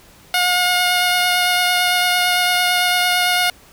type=tone with vibrato; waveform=10% pulse; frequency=719 Hz; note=F#5; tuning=50 cents flat; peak=-6 dBFS; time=0.34-3.5 s; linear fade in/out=2 ms; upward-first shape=triangle; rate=8.9 Hz; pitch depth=14 cents each way; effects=pink hiss -47 dBFS RMS until 3.72 s